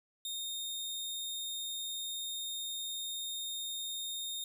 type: tone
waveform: sawtooth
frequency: 3679 Hz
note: A#7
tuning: 24 cents flat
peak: -34 dBFS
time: 0.25-4.44 s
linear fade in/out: 2 ms
effects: none